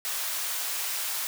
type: high-pass noise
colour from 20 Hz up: white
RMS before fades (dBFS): -31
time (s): 0.05-1.27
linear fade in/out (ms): 0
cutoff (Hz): 750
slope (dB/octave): 12
effects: none